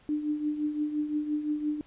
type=tone with tremolo; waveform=sine; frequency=299.7 Hz; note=D4; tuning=35 cents sharp; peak=-24 dBFS; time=0.09-1.81 s; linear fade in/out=0 ms; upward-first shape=triangle; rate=5.8 Hz; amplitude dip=70%; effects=pink hiss -60 dBFS RMS until 1.86 s + resampled to 8000 Hz